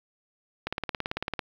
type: click train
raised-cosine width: 0.3 ms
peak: -13 dBFS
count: 14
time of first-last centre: 0.67-1.392 s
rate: 18 Hz
effects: low-pass 5000 Hz 12 dB/octave + 7-bit